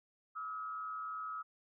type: tone with frequency modulation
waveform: sine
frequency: 1282 Hz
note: E6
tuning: 49 cents flat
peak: -39 dBFS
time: 0.35-1.43 s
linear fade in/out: 20 ms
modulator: 103 Hz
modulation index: 0.59
effects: none